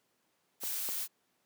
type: noise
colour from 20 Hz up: blue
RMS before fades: -36 dBFS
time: 0.6-1.08 s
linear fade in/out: 50 ms
type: clicks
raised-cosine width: 1 ms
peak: -28 dBFS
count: 2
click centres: 0.636 / 0.889 s
effects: pink hiss -75 dBFS RMS until 1.45 s + high-pass 200 Hz 12 dB/octave